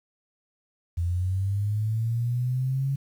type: linear sweep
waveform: sine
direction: up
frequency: 84.3 to 138.59 Hz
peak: -23 dBFS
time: 0.97-2.96 s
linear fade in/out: 10 ms
effects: 9-bit